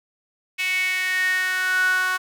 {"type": "tone with high-pass filter sweep", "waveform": "sawtooth", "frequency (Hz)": 370, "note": "F#4", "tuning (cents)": 0, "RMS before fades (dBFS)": -22, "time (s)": [0.58, 2.18], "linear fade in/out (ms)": 20, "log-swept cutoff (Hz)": [2400, 1300], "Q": 8.8, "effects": []}